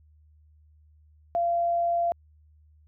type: tone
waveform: sine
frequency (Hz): 687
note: F5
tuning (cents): -29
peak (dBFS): -22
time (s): 1.35-2.12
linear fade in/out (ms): 0
effects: added 76 Hz sine -55 dBFS peak until 2.87 s